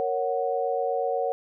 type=chord; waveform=sine; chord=F# major; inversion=first; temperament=equal; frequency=466.2 / 554.4 / 740 Hz; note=A#4 / C#5 / F#5; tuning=0 / 0 / 0 cents; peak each=-28 dBFS; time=0-1.32 s; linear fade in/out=0 ms; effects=none